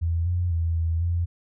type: tone with pitch steps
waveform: sine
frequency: 83.6 / 88.3 / 83.1 / 82.4 / 85.9 Hz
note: E2 / F2 / E2 / E2 / F2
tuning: +25 / +20 / +15 / 0 / -28 cents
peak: -21 dBFS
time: 0.01-1.26 s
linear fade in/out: 20 ms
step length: 250 ms
effects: none